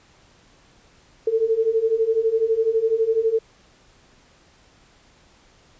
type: beating tone pair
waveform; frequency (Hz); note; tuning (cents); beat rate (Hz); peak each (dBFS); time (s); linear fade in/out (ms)
sine; 440 / 452; A4 / A4; 0 / +47; 12; -22 / -19; 1.27-3.39; 5
effects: pink hiss -55 dBFS RMS until 5.79 s + resampled to 16000 Hz